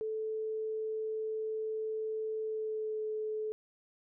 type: tone with pitch glide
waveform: sine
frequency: 437.1 to 431.6 Hz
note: A4 to A4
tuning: -11 to -33 cents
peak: -33 dBFS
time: 0.01-3.52 s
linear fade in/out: 0 ms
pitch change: -22 cents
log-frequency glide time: 2.42-3.04 s
effects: none